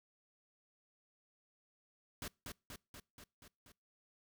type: noise with echo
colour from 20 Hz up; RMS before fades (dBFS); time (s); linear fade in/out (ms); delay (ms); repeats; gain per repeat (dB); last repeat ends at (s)
pink; -44; 2.22-2.28; 2; 240; 6; -3; 3.72
effects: noise-tail reverb RT60 0.3 s tail -26 dB re dry